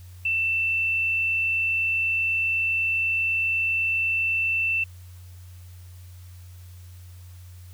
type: tone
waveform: sine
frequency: 2672 Hz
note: E7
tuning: 23 cents sharp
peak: -21 dBFS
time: 0.25-4.84 s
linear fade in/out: 5 ms
effects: added 90 Hz sine -41 dBFS peak until 7.73 s + white hiss -56 dBFS RMS until 7.73 s